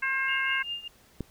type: harmonic tone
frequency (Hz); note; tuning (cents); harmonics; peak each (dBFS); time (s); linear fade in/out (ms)
534; C5; +35; 2 / 3 / 4 / 5; -35 / -28 / -30 / -36; 0.02-0.63; 10
type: tone with tremolo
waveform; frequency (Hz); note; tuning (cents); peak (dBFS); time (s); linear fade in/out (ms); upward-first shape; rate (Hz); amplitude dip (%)
sine; 2811; F7; +11; -29; 0.28-0.88; 5; triangle; 5.1; 90
type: click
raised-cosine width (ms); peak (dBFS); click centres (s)
3; -19; 1.207
effects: pink hiss -59 dBFS RMS until 1.3 s